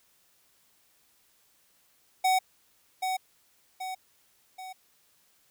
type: tone with echo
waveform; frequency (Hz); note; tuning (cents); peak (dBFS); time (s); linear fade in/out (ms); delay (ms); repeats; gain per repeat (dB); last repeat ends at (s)
square; 750; F#5; +23; -22; 2.24-2.39; 10; 780; 3; -6; 4.73
effects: white hiss -66 dBFS RMS until 5.5 s